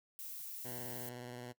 violet noise, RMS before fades -46 dBFS, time 0.19-1.09 s, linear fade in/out 0 ms
10% pulse tone with vibrato, 122.7 Hz, B2, 11 cents flat, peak -37 dBFS, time 0.64-1.53 s, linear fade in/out 20 ms, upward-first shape square, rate 19 Hz, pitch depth 30 cents each way
effects noise-tail reverb RT60 0.1 s tail -20 dB re dry

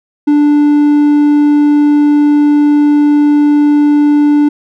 triangle tone, 293.7 Hz, D4, in tune, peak -3 dBFS, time 0.27-4.49 s, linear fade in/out 10 ms, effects none

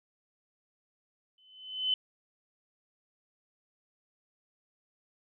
sine tone with exponential growth, 3035 Hz, F#7, 43 cents sharp, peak -23 dBFS, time 1.38-1.94 s, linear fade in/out 2 ms, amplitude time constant 120 ms, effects none

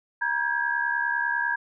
sine tone cluster, 950 / 1596 / 1666 Hz, A#5 / G6 / G#6, +33 / +31 / +5 cents, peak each -29 / -27 / -27 dBFS, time 0.21-1.56 s, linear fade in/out 10 ms, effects none

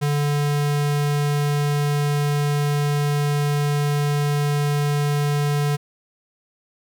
square tone, 145.6 Hz, D3, 15 cents flat, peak -19 dBFS, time 0.01-5.77 s, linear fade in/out 20 ms, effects none

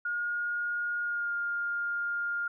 sine tone with pitch glide, 1429 to 1408.5 Hz, F6 to F6, +39 to +14 cents, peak -29 dBFS, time 0.05-2.48 s, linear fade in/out 5 ms, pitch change -25 cents, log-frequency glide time 1.02-1.34 s, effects none

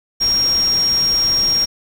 sine tone in noise, 5580 Hz, F8, 2 cents flat, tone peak -13 dBFS, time 0.2-1.66 s, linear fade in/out 20 ms, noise pink, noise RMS -29 dBFS, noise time 0.2-1.66 s, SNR +13 dB, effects none

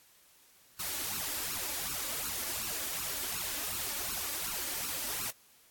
white noise with flanger, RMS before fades -36 dBFS, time 0.79-5.31 s, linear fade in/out 10 ms, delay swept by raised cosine 0.72 to 3.52 ms, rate 2.7 Hz, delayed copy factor +0.8, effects white hiss -62 dBFS RMS until 5.7 s + AAC 64 kbps

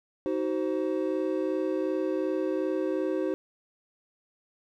triangle chord, C diminished, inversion first, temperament just, 314 / 376.7 / 523.3 Hz, Eb4 / Gb4 / C5, +16 / +31 / 0 cents, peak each -28 / -28 / -30 dBFS, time 0.26-3.34 s, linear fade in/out 0 ms, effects none

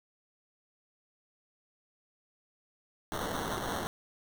violet noise with sample-and-hold, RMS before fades -35 dBFS, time 3.12-3.87 s, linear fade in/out 0 ms, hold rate 2450 Hz, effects none

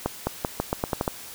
accelerating click train, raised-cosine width 1 ms, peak -9 dBFS, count 9, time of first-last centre 0.06-1.079 s, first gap 210 ms, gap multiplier 0.85, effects white hiss -41 dBFS RMS until 1.34 s

